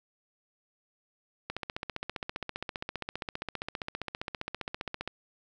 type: click train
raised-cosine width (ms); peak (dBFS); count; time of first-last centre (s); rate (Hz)
0.3; -18; 55; 1.5-5.076; 15.1
effects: none